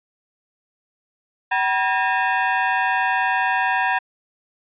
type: tone with frequency modulation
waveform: sine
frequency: 100.7 Hz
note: G2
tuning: 47 cents sharp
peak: -17 dBFS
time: 1.51-3.99 s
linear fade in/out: 10 ms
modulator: 862 Hz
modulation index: 2.4
effects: resampled to 8000 Hz